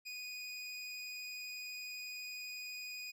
25% pulse tone, 2478 Hz, D#7, 8 cents flat, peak -39 dBFS, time 0.05-3.12 s, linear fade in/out 20 ms, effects resampled to 32000 Hz

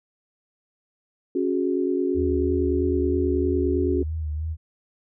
sine chord, C# suspended fourth, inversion none, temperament equal with one note detuned, 277.2 / 365.7 / 415.3 Hz, C#4 / F#4 / G#4, 0 / -20 / 0 cents, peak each -25 / -23 / -29 dBFS, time 1.35-4.03 s, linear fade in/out 5 ms
sine tone with vibrato, 77.78 Hz, D#2, in tune, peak -25 dBFS, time 2.14-4.57 s, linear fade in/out 50 ms, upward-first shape sine, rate 3.1 Hz, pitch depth 57 cents each way
effects none

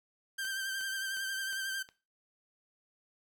sawtooth tone with vibrato, 1567 Hz, G6, 1 cent flat, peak -31 dBFS, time 0.38-1.83 s, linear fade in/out 10 ms, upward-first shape triangle, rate 11 Hz, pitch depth 39 cents each way
click train, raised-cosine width 0.2 ms, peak -34 dBFS, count 5, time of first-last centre 0.45-1.889 s, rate 2.78 Hz
effects noise-tail reverb RT60 0.3 s tail -17 dB re dry

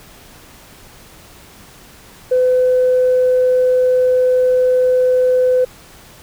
sine tone, 506 Hz, B4, 42 cents sharp, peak -9 dBFS, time 2.31-5.65 s, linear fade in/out 10 ms, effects tanh soft clip ceiling -6 dBFS + pink hiss -42 dBFS RMS until 6.22 s

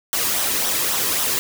white noise with flanger, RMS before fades -21 dBFS, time 0.13-1.39 s, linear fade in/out 0 ms, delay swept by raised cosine 0.42 to 1.42 ms, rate 3.7 Hz, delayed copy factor -0.5, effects none

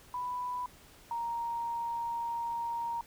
sine tone pair in turn, 990 / 934.2 Hz, B5 / A#5, +4 / +3 cents, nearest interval minor second, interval 101 cents, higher first, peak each -33 / -32 dBFS, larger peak second, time 0.14-0.66 / 1.11-3.01 s, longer second, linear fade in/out 2 ms, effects pink hiss -57 dBFS RMS until 3.06 s

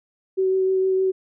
sine tone with vibrato, 378.3 Hz, F#4, 38 cents sharp, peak -17 dBFS, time 0.37-1.12 s, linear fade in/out 20 ms, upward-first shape triangle, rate 6.5 Hz, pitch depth 13 cents each way, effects none

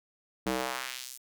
square tone with high-pass filter sweep, 63.8 Hz, C2, 43 cents flat, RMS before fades -35 dBFS, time 0.46-1.18 s, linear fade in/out 10 ms, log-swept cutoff 230 to 8900 Hz, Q 1, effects none

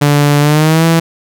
sawtooth tone with pitch glide, 145.3 to 164.99 Hz, D3 to E3, -18 to +2 cents, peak -3 dBFS, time 0.01-1 s, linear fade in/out 10 ms, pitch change +220 cents, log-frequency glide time 0.4-0.85 s, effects none

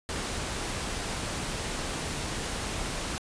pink noise, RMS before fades -33 dBFS, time 0.09-3.18 s, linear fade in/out 0 ms, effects resampled to 22050 Hz

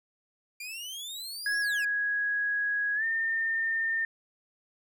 sawtooth exponential two-way sweep, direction up then down, 2372 to 5580 to 2372 Hz, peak -34 dBFS, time 0.6-1.85 s, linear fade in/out 5 ms, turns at 1.6 s
sine tone with pitch glide, 1661.2 to 1811.6 Hz, G#6 to A#6, 0 to -50 cents, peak -26 dBFS, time 1.46-4.05 s, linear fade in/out 2 ms, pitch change +150 cents, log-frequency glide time 2.95-3.04 s
effects none

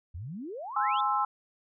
sine exponential sweep, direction up, 75.1 to 3700 Hz, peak -36 dBFS, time 0.14-1.01 s, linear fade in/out 10 ms
sine chord, Ab augmented, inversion none, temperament equal, 830.6 / 1046.5 / 1318.5 Hz, Ab5 / C6 / E6, 0 / 0 / 0 cents, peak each -29 dBFS, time 0.76-1.25 s, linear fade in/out 5 ms
effects none

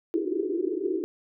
pink band-pass noise, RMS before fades -28 dBFS, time 0.14-1.04 s, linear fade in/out 0 ms, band 310 to 420 Hz, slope 96 dB/octave, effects none

